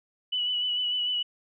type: tone with vibrato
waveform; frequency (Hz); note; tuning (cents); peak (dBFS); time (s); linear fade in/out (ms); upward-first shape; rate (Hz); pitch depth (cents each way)
sine; 2960; F#7; 0; -25; 0.32-1.23; 10; triangle; 6.7; 33
effects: none